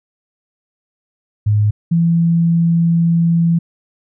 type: tone pair in turn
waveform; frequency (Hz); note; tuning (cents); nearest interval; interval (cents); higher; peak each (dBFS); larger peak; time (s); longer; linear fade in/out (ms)
sine; 105 / 167.93; G#2 / E3; +19 / +32; minor sixth; 813; second; -10; neither; 1.46-1.71 / 1.91-3.59; second; 10
effects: none